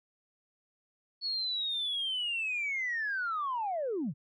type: linear sweep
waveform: sine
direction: down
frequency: 4415 to 115.5 Hz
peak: -29 dBFS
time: 1.21-4.14 s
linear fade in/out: 50 ms
effects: tanh soft clip ceiling -26 dBFS + MP3 48 kbps